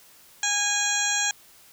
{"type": "harmonic tone", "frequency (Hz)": 821, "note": "G#5", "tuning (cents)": -20, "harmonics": [1, 2, 3, 4, 5, 7, 8, 9], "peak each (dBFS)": [-33, -28, -32, -31, -34, -32, -28, -29], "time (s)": [0.43, 1.31], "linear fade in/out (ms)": 2, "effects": ["white hiss -53 dBFS RMS until 1.72 s"]}